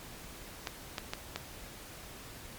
clicks, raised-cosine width 0.2 ms, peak -17 dBFS, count 4, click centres 0.672 / 0.982 / 1.135 / 1.36 s, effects pink hiss -48 dBFS RMS until 2.58 s + MP3 96 kbps

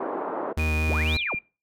pink band-pass noise, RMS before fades -30 dBFS, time 0-0.53 s, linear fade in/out 5 ms, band 310 to 1100 Hz, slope 24 dB/octave
45% pulse tone with vibrato, 77.78 Hz, D#2, in tune, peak -23 dBFS, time 0.57-1.17 s, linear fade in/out 5 ms, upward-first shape sine, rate 4.3 Hz, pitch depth 17 cents each way
sine tone with pitch glide, 2463 to 2394 Hz, D#7 to D7, -18 to +33 cents, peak -27 dBFS, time 0.59-1.39 s, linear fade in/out 5 ms, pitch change -49 cents, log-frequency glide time 0.83-1.12 s
sine linear two-way sweep, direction up then down, 41.77 to 4186 to 41.77 Hz, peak -29 dBFS, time 0.88-1.35 s, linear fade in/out 0 ms, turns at 1.17 s
effects noise-tail reverb RT60 0.3 s tail -21 dB re dry

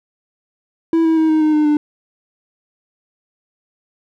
triangle tone with pitch steps, 328.5 / 323.2 / 318 / 312.9 / 307.9 / 303 / 298.1 Hz, E4 / E4 / D#4 / D#4 / D#4 / D#4 / D4, -6 / -34 / +38 / +10 / -18 / -46 / +26 cents, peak -9 dBFS, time 0.93-1.77 s, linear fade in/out 2 ms, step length 120 ms, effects none

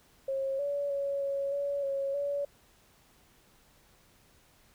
sine tone with pitch steps, 540 / 570 / 559 / 555 / 566 / 550 / 569 Hz, C#5 / C#5 / C#5 / C#5 / C#5 / C#5 / C#5, -45 / +48 / +14 / +2 / +36 / -14 / +45 cents, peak -29 dBFS, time 0.28-2.45 s, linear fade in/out 5 ms, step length 310 ms, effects pink hiss -63 dBFS RMS until 4.74 s

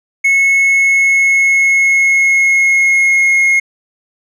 triangle tone with pitch glide, 2190 to 2155 Hz, C#7 to C#7, -22 to -49 cents, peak -6 dBFS, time 0.24-3.6 s, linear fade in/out 10 ms, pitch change -27 cents, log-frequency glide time 0.56-3.42 s, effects resampled to 24000 Hz

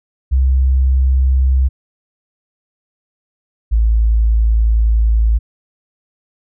sine tone pair in turn, 65.41 / 55.33 Hz, C2 / A1, 0 / +10 cents, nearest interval minor third, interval 290 cents, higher first, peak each -9 dBFS, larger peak neither, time 0.31-1.69 / 3.71-5.39 s, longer second, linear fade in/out 20 ms, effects none

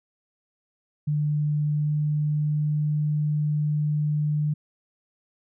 sine tone with pitch glide, 149.1 to 150.05 Hz, D3 to D3, +27 to +38 cents, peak -21 dBFS, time 1.07-4.54 s, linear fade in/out 10 ms, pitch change +11 cents, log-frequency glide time 1.77-1.92 s, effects none

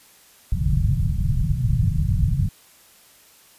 white low-pass noise, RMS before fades -20 dBFS, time 0.52-2.49 s, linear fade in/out 5 ms, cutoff 160 Hz, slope 48 dB/octave, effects white hiss -52 dBFS RMS until 3.58 s + resampled to 32000 Hz

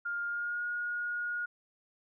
sine tone with pitch glide, 1408 to 1438.4 Hz, F6 to F#6, +14 to -49 cents, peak -32 dBFS, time 0.05-1.46 s, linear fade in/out 10 ms, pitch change +37 cents, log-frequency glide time 0.27-0.64 s, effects none

